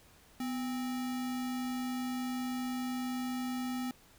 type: tone with sample-and-hold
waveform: sine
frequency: 250 Hz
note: B3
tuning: 21 cents sharp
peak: -33 dBFS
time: 0.4-3.91 s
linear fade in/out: 2 ms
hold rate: 1050 Hz
effects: pink hiss -61 dBFS RMS until 4.18 s